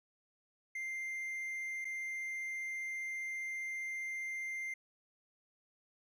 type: tone with dropouts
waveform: triangle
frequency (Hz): 2095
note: C7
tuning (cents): +2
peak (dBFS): -36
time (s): 0.75-4.74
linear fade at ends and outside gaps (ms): 5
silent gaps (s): 1.846-1.851
effects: none

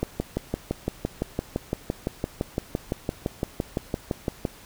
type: click train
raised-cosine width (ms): 2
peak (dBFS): -11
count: 27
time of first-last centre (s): 0.03-4.452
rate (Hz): 5.88
effects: pink hiss -48 dBFS RMS until 4.65 s

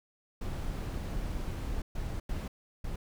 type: noise bursts at uneven times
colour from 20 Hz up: brown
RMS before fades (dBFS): -35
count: 4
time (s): 0.41-1.82 / 1.95-2.2 / 2.29-2.48 / 2.84-2.96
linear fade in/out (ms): 5
effects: none

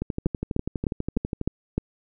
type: two click trains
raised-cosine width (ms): 3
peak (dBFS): -10 / -14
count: 6 / 18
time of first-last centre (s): 0.26-1.78 / 0.02-1.413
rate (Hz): 3.29 / 12.2
effects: none

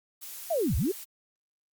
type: noise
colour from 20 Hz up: blue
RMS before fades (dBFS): -41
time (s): 0.21-1.05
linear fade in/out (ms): 20
type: linear two-way sweep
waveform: sine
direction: down then up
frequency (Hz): 714 to 49 to 421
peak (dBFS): -24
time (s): 0.5-0.92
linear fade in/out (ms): 10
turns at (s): 0.76
effects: Opus 48 kbps

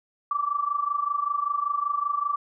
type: tone with amplitude modulation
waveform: sine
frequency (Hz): 1161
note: D6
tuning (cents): -20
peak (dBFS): -20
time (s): 0.31-2.36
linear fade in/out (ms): 2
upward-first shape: sine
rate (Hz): 25.2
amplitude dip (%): 80
effects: none

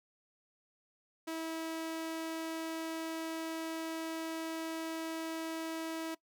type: tone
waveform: sawtooth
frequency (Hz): 324.3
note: E4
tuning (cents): -28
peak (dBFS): -33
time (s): 1.27-6.15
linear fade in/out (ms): 10
effects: noise-tail reverb RT60 0.1 s tail -20 dB re dry

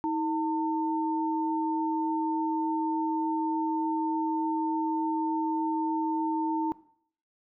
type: tone pair together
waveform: sine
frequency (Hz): 318.8 / 901.7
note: D#4 / A5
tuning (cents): +42 / +42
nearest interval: octave + tritone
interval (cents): 1800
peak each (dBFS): -28 / -29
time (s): 0.04-6.72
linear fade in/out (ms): 0
effects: noise-tail reverb RT60 0.6 s tail -18 dB re dry

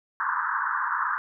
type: band-pass noise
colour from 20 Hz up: pink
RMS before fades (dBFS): -27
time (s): 0.2-1.18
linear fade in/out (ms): 0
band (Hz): 930 to 1700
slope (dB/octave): 96
effects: none

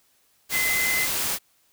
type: tone in noise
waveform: sine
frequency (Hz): 2048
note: C7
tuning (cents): -38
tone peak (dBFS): -23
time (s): 0.51-1.08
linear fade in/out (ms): 50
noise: white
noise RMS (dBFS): -26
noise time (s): 0.49-1.39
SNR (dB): 0
effects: white hiss -64 dBFS RMS until 1.72 s

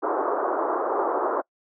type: band-pass noise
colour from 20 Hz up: pink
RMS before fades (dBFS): -25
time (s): 0.02-1.42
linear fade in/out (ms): 20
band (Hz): 330 to 1300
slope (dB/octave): 48
effects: noise-tail reverb RT60 0.1 s tail -26 dB re dry

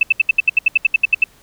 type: tone bursts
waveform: sine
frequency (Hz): 2637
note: E7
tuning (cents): 0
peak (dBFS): -7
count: 14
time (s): 0.01-1.24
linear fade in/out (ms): 5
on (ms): 21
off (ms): 72
effects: pink hiss -50 dBFS RMS until 1.42 s

